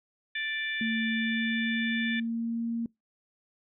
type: harmonic tone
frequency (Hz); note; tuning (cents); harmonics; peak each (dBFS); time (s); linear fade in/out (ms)
587.3; D5; 0; 3 / 4 / 5 / 6; -32 / -36 / -45 / -37; 0.35-2.2; 5
type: tone with pitch glide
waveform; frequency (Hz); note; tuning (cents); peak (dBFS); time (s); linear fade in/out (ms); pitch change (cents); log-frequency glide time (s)
sine; 224.7 to 231.7; A3 to A#3; +37 to -10; -28; 0.81-2.86; 2; +53; 1.05-2.67
effects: noise-tail reverb RT60 0.2 s tail -25 dB re dry